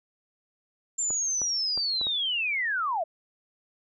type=linear sweep; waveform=sine; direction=down; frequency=7330 to 607 Hz; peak=-25 dBFS; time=0.98-3.04 s; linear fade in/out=10 ms
type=clicks; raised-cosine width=1 ms; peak=-25 dBFS; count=5; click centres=1.105 / 1.417 / 1.776 / 2.013 / 2.069 s
effects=none